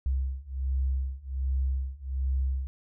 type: beating tone pair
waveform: sine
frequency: 65.5 / 66.8 Hz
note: C2 / C2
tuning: +2 / +36 cents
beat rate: 1.3 Hz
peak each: -30 / -29 dBFS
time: 0.06-2.67 s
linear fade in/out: 0 ms
effects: none